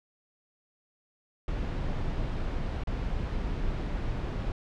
brown noise with dropouts, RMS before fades -31 dBFS, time 1.48-4.52 s, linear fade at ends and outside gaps 1 ms, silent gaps 2.836-2.872 s, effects low-pass 4000 Hz 12 dB/octave

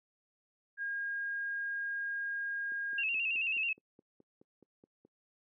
sine tone, 1624 Hz, G#6, 39 cents flat, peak -34 dBFS, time 0.77-3.04 s, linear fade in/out 50 ms
click train, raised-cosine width 3 ms, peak -37 dBFS, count 12, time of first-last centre 2.72-5.051 s, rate 4.72 Hz
sine tone with vibrato, 2676 Hz, E7, 25 cents sharp, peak -30 dBFS, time 2.98-3.73 s, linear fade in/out 5 ms, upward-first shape square, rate 9.2 Hz, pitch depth 57 cents each way
effects noise-tail reverb RT60 0.1 s tail -24 dB re dry + high-pass 400 Hz 12 dB/octave

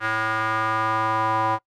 square tone with band-pass filter sweep, 110 Hz, A2, in tune, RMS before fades -23 dBFS, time 0-1.59 s, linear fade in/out 50 ms, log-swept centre 1500 to 950 Hz, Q 3.4, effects noise-tail reverb RT60 0.1 s tail -24 dB re dry + Opus 32 kbps

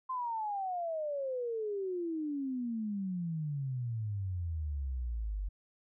sine exponential sweep, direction down, 1048 to 46.94 Hz, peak -33 dBFS, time 0.09-5.49 s, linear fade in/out 10 ms, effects none

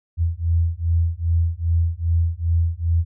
sine beating tone pair, 82.6 / 85.1 Hz, E2 / F2, +4 / -44 cents, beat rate 2.5 Hz, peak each -20 dBFS, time 0.17-3.05 s, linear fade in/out 50 ms, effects none

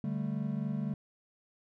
triangle chord, D suspended fourth, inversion none, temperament equal, 146.83 / 196 / 220 Hz, D3 / G3 / A3, 0 / 0 / 0 cents, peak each -34 dBFS, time 0.04-0.94 s, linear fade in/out 2 ms, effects none

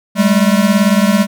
square beating tone pair, 196 / 214 Hz, G3 / A3, 0 / -48 cents, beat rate 18 Hz, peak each -12 / -13 dBFS, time 0.15-1.27 s, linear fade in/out 50 ms, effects none

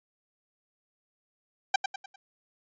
sawtooth tone with echo, 784 Hz, G5, in tune, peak -15 dBFS, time 1.74-1.76 s, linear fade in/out 5 ms, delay 100 ms, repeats 4, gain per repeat -8 dB, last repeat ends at 2.16 s, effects resampled to 16000 Hz

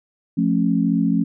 sine chord, F augmented, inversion none, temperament just, 174.61 / 218.3 / 272.8 Hz, F3 / A3 / C#4, 0 / -13 / -28 cents, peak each -20 dBFS, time 0.37-1.24 s, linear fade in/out 10 ms, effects none

